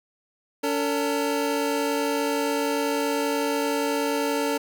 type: tone pair together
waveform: 25% pulse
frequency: 284.6 / 452.1 Hz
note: C#4 / A4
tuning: +46 / +47 cents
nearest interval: minor sixth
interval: 801 cents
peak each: -22 dBFS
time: 0.63-4.58 s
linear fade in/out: 10 ms
effects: none